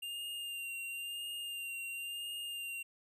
square tone with vibrato, 2794 Hz, F7, in tune, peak -40 dBFS, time 0.02-2.83 s, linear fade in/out 10 ms, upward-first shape sine, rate 0.97 Hz, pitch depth 26 cents each way, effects none

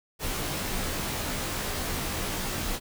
pink noise with comb filter, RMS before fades -31 dBFS, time 0.19-2.8 s, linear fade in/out 50 ms, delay 18 ms, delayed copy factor -0.75, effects none

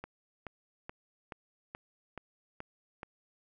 click train, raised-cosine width 0.5 ms, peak -26 dBFS, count 8, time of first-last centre 0.04-3.031 s, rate 2.34 Hz, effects none

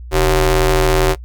sawtooth ring-modulated tone, 170.2 Hz, F3, 44 cents flat, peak -4 dBFS, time 0.11-1.16 s, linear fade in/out 50 ms, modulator 209 Hz, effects noise-tail reverb RT60 0.1 s tail -20 dB re dry + added 60 Hz sine -29 dBFS peak until 1.24 s

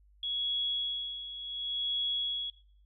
sine tone with tremolo, 3345 Hz, G#7, 12 cents sharp, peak -29 dBFS, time 0.23-2.5 s, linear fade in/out 2 ms, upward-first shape sine, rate 0.69 Hz, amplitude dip 70%, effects noise-tail reverb RT60 0.5 s tail -17 dB re dry + added 50 Hz sine -59 dBFS peak until 2.85 s

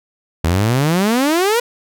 sawtooth exponential sweep, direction up, 77.78 to 493.9 Hz, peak -9 dBFS, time 0.44-1.6 s, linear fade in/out 5 ms, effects none

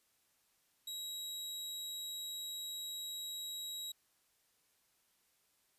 sawtooth tone, 3845 Hz, B7, 47 cents flat, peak -38 dBFS, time 0.87-3.92 s, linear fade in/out 5 ms, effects white hiss -75 dBFS RMS until 5.78 s + resampled to 32000 Hz

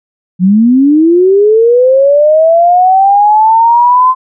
sine linear sweep, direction up, 174.4 to 1037 Hz, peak -3 dBFS, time 0.39-4.15 s, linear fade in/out 50 ms, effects none

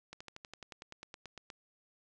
slowing click train, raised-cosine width 0.2 ms, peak -29 dBFS, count 15, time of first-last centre 0.13-1.502 s, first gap 75 ms, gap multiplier 1.04, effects resampled to 24000 Hz

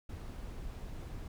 brown noise, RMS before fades -43 dBFS, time 0.09-1.28 s, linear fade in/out 5 ms, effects none

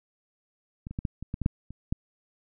clicks, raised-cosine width 5 ms, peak -24 / -25 / -18 / -15 / -24 / -19 / -18 / -10 / -28 / -14 dBFS, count 10, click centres 0.869 / 0.91 / 0.989 / 1.052 / 1.226 / 1.341 / 1.417 / 1.461 / 1.706 / 1.925 s, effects none

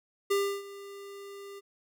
square tone with ADSR envelope, 399.1 Hz, G4, 31 cents sharp, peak -24 dBFS, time 0.3-1.61 s, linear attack 13 ms, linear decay 310 ms, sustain -19 dB, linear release 29 ms, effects none

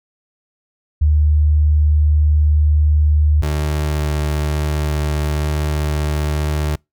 sine / 30% pulse tone pair in turn, 75.4 / 75.09 Hz, D2 / D2, +46 / +39 cents, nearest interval unison, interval 7 cents, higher first, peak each -10 / -14 dBFS, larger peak first, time 1.01-3.42 / 3.42-6.76 s, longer second, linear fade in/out 10 ms, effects noise-tail reverb RT60 0.2 s tail -26 dB re dry

